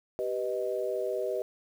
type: chord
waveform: sine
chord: G augmented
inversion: none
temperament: equal with one note detuned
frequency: 388.6 / 493.9 / 622.3 Hz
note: G4 / B4 / D#5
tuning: -15 / 0 / 0 cents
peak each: -33 dBFS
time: 0.19-1.42 s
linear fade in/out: 0 ms
effects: 9-bit